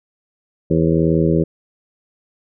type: harmonic tone with a mistuned harmonic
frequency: 81.6 Hz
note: E2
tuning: 17 cents flat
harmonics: 1 / 2 / 3 / 4 / 5 / 6 / 7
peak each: -25 / -16 / -23 / -19 / -20 / -24 / -25 dBFS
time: 0.7-1.44 s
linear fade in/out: 10 ms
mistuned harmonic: 7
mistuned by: -76 cents
effects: none